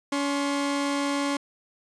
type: tone pair together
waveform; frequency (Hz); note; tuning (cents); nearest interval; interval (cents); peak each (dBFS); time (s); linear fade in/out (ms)
sawtooth; 282.8 / 1065; C#4 / C6; +35 / +30; octave + major seventh; 2295; -21 / -29; 0.12-1.37; 5
effects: resampled to 22050 Hz